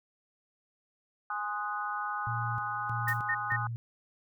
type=chord; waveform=sine; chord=Ab dominant seventh; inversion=none; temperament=equal; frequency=830.6 / 1046.5 / 1244.5 / 1480 Hz; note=Ab5 / C6 / Eb6 / Gb6; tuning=0 / 0 / 0 / 0 cents; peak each=-37 / -41 / -35 / -38 dBFS; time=1.3-3.67 s; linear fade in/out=2 ms
type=tone with tremolo; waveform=sine; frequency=116.54 Hz; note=A#2; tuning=in tune; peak=-33 dBFS; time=2.27-3.76 s; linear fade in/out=0 ms; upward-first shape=square; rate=1.6 Hz; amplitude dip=80%
type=tone bursts; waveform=sine; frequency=1831 Hz; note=A#6; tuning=32 cents flat; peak=-27 dBFS; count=3; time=3.07-3.565 s; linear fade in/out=10 ms; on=65 ms; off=150 ms
type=noise with exponential decay; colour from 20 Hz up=blue; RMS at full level=-38 dBFS; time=3.08-3.23 s; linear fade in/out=2 ms; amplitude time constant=31 ms
effects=none